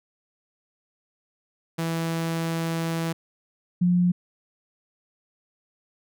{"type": "tone pair in turn", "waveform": ["sawtooth", "sine"], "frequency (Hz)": [164.81, 177.62], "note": ["E3", "F3"], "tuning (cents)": [0, 30], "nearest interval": "minor second", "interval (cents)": 130, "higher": "second", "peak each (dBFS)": [-21, -17], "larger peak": "second", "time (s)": [[1.78, 3.13], [3.81, 4.12]], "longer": "first", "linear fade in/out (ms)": 10, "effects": []}